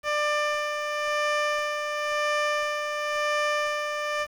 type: tone with tremolo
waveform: 15% pulse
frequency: 595 Hz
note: D5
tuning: 22 cents sharp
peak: -16 dBFS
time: 0.03-4.27 s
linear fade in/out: 50 ms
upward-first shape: sine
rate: 0.96 Hz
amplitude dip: 45%
effects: low-pass 5000 Hz 12 dB/octave + 8-bit